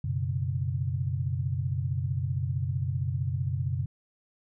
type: chord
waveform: sine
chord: F# suspended fourth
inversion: none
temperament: just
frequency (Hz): 92.5 / 123.33 / 138.75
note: F#2 / B2 / C#3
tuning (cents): 0 / -2 / +2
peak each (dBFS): -31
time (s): 0.04-3.86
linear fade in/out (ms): 5
effects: none